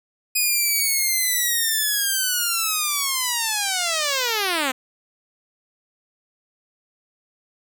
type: linear sweep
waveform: 5% pulse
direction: down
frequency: 2489 to 249.5 Hz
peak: -9 dBFS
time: 0.35-4.72 s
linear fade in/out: 10 ms
effects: none